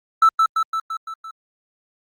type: tone with echo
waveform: triangle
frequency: 1318.5 Hz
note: E6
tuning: in tune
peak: -6 dBFS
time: 0.22-0.29 s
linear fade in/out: 5 ms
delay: 170 ms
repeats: 6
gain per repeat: -4 dB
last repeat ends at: 1.31 s
effects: tanh soft clip ceiling -5 dBFS + Opus 48 kbps